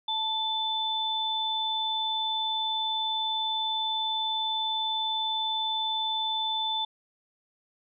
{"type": "tone pair together", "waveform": "sine", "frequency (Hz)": [880, 3520], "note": ["A5", "A7"], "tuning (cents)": [0, 0], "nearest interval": "2 octaves", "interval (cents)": 2400, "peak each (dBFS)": [-31, -28], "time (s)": [0.08, 6.85], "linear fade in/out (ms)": 5, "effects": []}